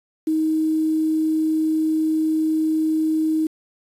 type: tone with quantisation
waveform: sine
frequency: 314.8 Hz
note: D#4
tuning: 20 cents sharp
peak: -17 dBFS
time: 0.27-3.47 s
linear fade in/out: 5 ms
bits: 7
effects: resampled to 32000 Hz